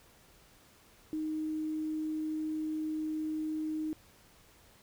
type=tone with quantisation; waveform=sine; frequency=311.1 Hz; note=D#4; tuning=in tune; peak=-32 dBFS; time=1.13-3.93 s; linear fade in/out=0 ms; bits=10; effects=pink hiss -61 dBFS RMS until 4.82 s